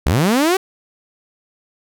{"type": "linear sweep", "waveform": "sawtooth", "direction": "up", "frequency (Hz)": [55.5, 392], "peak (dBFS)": -9, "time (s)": [0.06, 0.57], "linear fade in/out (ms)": 5, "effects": []}